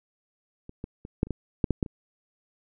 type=clicks; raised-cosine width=3 ms; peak=-28 / -21 / -26 / -9 / -30 / -16 / -9 / -10 / -11 / -26 dBFS; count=10; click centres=0.694 / 0.841 / 1.051 / 1.231 / 1.27 / 1.307 / 1.642 / 1.707 / 1.828 / 1.862 s; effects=none